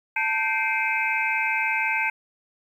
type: tone cluster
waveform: sine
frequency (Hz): 888 / 1555 / 2111 / 2335 / 2556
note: A5 / G6 / C7 / D7 / D#7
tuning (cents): +16 / -14 / +15 / -11 / +46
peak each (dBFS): -28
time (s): 0.16-2.1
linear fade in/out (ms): 5
effects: 9-bit